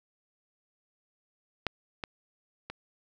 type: clicks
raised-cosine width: 0.3 ms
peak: -12 / -18 / -22 dBFS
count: 3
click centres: 1.667 / 2.038 / 2.7 s
effects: none